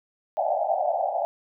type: band-pass noise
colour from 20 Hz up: white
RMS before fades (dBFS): -25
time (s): 0.37-1.25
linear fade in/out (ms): 0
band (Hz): 590 to 800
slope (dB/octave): 96
effects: none